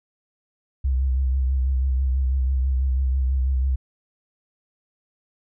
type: tone with vibrato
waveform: sine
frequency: 65.41 Hz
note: C2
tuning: in tune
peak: -18 dBFS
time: 0.84-3.76 s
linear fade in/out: 10 ms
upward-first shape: triangle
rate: 6.1 Hz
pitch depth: 62 cents each way
effects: none